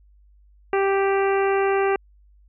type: harmonic tone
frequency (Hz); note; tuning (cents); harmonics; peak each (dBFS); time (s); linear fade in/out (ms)
392; G4; 0; 1 / 2 / 3 / 4 / 5 / 6 / 7; -19 / -25 / -29 / -31 / -33 / -35 / -36; 0.73-1.96; 2
effects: added 50 Hz sine -51 dBFS peak until 2.48 s